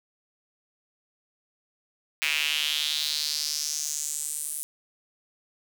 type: tone with high-pass filter sweep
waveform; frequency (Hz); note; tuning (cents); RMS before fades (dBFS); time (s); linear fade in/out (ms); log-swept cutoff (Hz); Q
square; 74.9; D2; +35; -29; 2.22-4.63; 0; 2400 to 10000; 3.9
effects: 8-bit